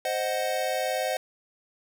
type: chord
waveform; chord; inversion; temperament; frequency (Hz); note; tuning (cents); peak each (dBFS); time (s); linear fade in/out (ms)
square; C diminished; none; equal; 523.3 / 622.3 / 740; C5 / Eb5 / Gb5; 0 / 0 / 0; -31; 0.05-1.17; 2
effects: none